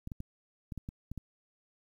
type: clicks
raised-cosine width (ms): 5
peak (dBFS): -27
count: 8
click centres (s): 0.074 / 0.118 / 0.204 / 0.722 / 0.777 / 0.889 / 1.116 / 1.177
effects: 10-bit